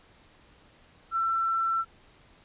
sine tone, 1342 Hz, E6, 31 cents sharp, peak -24 dBFS, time 1.11-1.85 s, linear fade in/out 50 ms, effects pink hiss -58 dBFS RMS until 2.44 s + resampled to 8000 Hz

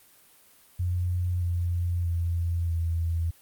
sine tone with pitch steps, 89.1 / 87.12 / 85.17 / 83.28 Hz, F2 / F2 / F2 / E2, +35 / -4 / -43 / +18 cents, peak -24 dBFS, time 0.79-3.31 s, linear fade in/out 10 ms, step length 630 ms, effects white hiss -57 dBFS RMS until 3.41 s + Opus 32 kbps

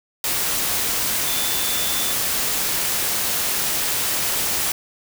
sine tone in noise, 3521 Hz, A7, in tune, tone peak -29 dBFS, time 1.27-2.13 s, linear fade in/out 2 ms, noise white, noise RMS -22 dBFS, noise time 0.24-4.72 s, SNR -10 dB, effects none

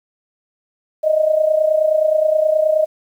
sine tone with amplitude modulation, 622.3 Hz, D#5, in tune, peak -9 dBFS, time 1.03-2.86 s, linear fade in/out 20 ms, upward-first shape sine, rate 29.5 Hz, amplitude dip 70%, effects 8-bit

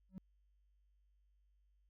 triangle tone with exponential growth, 188.5 Hz, F#3, 32 cents sharp, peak -37 dBFS, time 0.09-0.18 s, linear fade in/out 0 ms, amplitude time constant 18 ms, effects tanh soft clip ceiling -39 dBFS + added 50 Hz sine -70 dBFS peak until 1.89 s

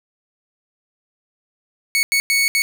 sawtooth tone bursts at uneven times, 2219 Hz, C#7, 1 cent sharp, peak -11 dBFS, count 4, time 1.95-2.03 / 2.12-2.2 / 2.3-2.48 / 2.55-2.62 s, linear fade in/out 0 ms, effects none

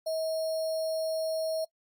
sine tone with sample-and-hold, 640 Hz, D#5, 49 cents sharp, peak -28 dBFS, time 0.06-1.65 s, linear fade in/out 10 ms, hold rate 4900 Hz, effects noise-tail reverb RT60 0.1 s tail -23 dB re dry + Opus 32 kbps

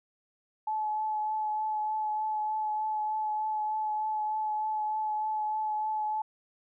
sine tone with vibrato, 859 Hz, A5, 42 cents flat, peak -28 dBFS, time 0.67-6.22 s, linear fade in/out 5 ms, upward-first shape triangle, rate 3.3 Hz, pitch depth 18 cents each way, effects none

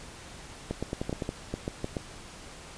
clicks, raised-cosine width 2 ms, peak -17 dBFS, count 12, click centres 0.71 / 0.826 / 0.931 / 1.015 / 1.095 / 1.128 / 1.222 / 1.291 / 1.54 / 1.679 / 1.844 / 1.968 s, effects pink hiss -46 dBFS RMS until 2.77 s + resampled to 22050 Hz

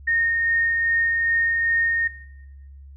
sine tone with tremolo, 1843 Hz, A#6, 20 cents flat, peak -17 dBFS, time 0.07-2.08 s, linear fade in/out 10 ms, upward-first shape sine, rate 2.5 Hz, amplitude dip 25%, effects noise-tail reverb RT60 1.0 s tail -18 dB re dry + added 69 Hz sine -40 dBFS peak until 2.96 s

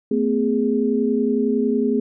sine tone cluster, 224.6 / 255.5 / 414 Hz, A3 / C4 / G#4, +36 / -41 / -5 cents, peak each -21 dBFS, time 0.11-2 s, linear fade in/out 5 ms, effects none

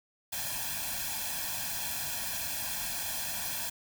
white noise with comb filter, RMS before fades -35 dBFS, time 0.32-3.7 s, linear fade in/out 10 ms, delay 1.2 ms, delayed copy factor +1, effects none

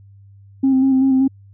sine tone with vibrato, 265.1 Hz, C4, 23 cents sharp, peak -10 dBFS, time 0.63-1.28 s, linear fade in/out 10 ms, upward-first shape square, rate 5.2 Hz, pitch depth 22 cents each way, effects tanh soft clip ceiling -8 dBFS + added 99 Hz sine -42 dBFS peak until 1.53 s

